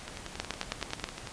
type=two click trains; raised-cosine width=0.2 ms; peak=-21 / -13 dBFS; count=14 / 7; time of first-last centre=0.08-1.273 / 0.4-1.041 s; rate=10.9 / 9.36 Hz; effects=pink hiss -45 dBFS RMS until 1.32 s + resampled to 22050 Hz